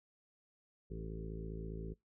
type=harmonic tone with a mistuned harmonic; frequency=54.9 Hz; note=A1; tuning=3 cents flat; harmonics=1 / 2 / 3 / 4 / 5 / 6 / 7 / 8 / 9; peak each=-44 / -51 / -47 / -55 / -55 / -57 / -50 / -53 / -62 dBFS; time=0.9-1.94 s; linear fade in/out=10 ms; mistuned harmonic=8; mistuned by=-19 cents; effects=noise-tail reverb RT60 0.2 s tail -25 dB re dry